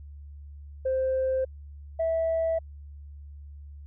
sine tone pair in turn, 523.3 / 653.9 Hz, C5 / E5, 0 / -14 cents, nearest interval major third, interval 386 cents, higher second, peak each -22 dBFS, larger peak neither, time 0.85-1.45 / 1.99-2.59 s, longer neither, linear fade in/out 10 ms, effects tanh soft clip ceiling -20 dBFS + added 72 Hz sine -41 dBFS peak until 3.86 s

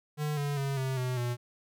square tone with pitch steps, 150 / 143.81 / 137.87 / 132.18 / 126.72 / 121.49 Hz, D3 / D3 / C#3 / C3 / B2 / B2, +37 / -36 / -9 / +18 / +45 / -28 cents, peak -30 dBFS, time 0.17-1.37 s, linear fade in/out 50 ms, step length 200 ms, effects none

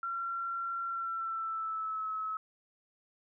sine tone with pitch glide, 1366 to 1290.8 Hz, F6 to E6, -39 to -37 cents, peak -33 dBFS, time 0.03-2.37 s, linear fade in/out 2 ms, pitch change -98 cents, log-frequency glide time 0.86-2.09 s, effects none

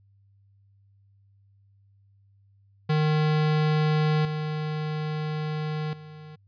square tone with level steps, 153.5 Hz, D#3, 23 cents flat, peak -21 / -28 / -42 dBFS, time 2.89-6.36 s, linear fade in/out 10 ms, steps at 4.25 / 5.93 s, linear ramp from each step 2 ms, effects added 99 Hz sine -57 dBFS peak until 6.47 s + resampled to 11025 Hz

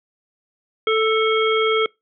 harmonic tone with a mistuned harmonic, 440 Hz, A4, in tune, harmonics 1 / 3 / 5 / 7, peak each -17 / -22 / -24 / -25 dBFS, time 0.87-1.86 s, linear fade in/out 2 ms, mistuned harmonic 7, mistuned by +88 cents, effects noise-tail reverb RT60 0.2 s tail -25 dB re dry

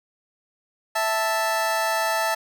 25% pulse tone pair together, 658 / 880.5 Hz, E5 / A5, -3 / +1 cents, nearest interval perfect fourth, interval 504 cents, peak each -21 / -20 dBFS, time 0.95-2.35 s, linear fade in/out 10 ms, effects none

